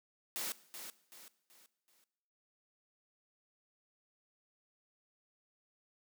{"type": "noise with echo", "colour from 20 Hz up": "white", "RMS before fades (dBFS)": -39, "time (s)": [0.36, 0.52], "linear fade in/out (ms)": 0, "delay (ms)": 380, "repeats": 4, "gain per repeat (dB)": -8, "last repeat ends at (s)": 2.04, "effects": ["noise-tail reverb RT60 1.0 s tail -19 dB re dry", "high-pass 200 Hz 12 dB/octave"]}